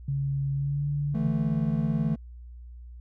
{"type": "tone with pitch glide", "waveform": "sine", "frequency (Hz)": [138.59, 144.64], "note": ["C#3", "D3"], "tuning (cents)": [0, -26], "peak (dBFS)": -25, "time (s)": [0.08, 1.28], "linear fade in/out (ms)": 5, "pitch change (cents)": 74, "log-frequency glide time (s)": [0.54, 0.86]}
{"type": "chord", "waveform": "triangle", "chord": "D suspended second", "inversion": "none", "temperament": "just", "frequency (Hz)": [146.83, 165.19, 220.2], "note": ["D3", "E3", "A3"], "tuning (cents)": [0, 4, 2], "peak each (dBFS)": -26, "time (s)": [1.14, 2.16], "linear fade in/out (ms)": 10}
{"effects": ["added 60 Hz sine -41 dBFS peak until 3 s"]}